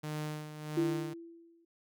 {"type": "tone with tremolo", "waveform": "sawtooth", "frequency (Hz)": 152.2, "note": "D#3", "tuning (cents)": -38, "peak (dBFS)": -31, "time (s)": [0.03, 1.14], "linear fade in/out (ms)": 10, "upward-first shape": "sine", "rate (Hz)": 1.5, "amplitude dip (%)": 65}
{"type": "tone with exponential decay", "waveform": "sine", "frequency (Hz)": 335.3, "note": "E4", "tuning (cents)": 30, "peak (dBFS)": -25, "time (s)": [0.77, 1.65], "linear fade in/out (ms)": 5, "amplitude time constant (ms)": 190}
{"effects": []}